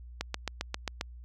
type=click train; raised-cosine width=0.2 ms; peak=-14 dBFS; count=7; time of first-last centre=0.21-1.011 s; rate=7.49 Hz; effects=added 60 Hz sine -44 dBFS peak until 1.24 s